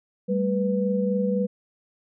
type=tone cluster; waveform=sine; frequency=195.7 / 219.5 / 492.8 Hz; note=G3 / A3 / B4; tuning=-3 / -4 / -4 cents; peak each=-23 / -32 / -25 dBFS; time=0.28-1.47 s; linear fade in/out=20 ms; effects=none